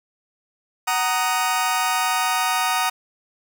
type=chord; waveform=sawtooth; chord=D# minor; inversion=first; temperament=just; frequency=746.7 / 933.4 / 1244.5 Hz; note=F#5 / A#5 / D#6; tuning=+16 / +2 / 0 cents; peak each=-20 dBFS; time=0.87-2.9 s; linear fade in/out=10 ms; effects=8-bit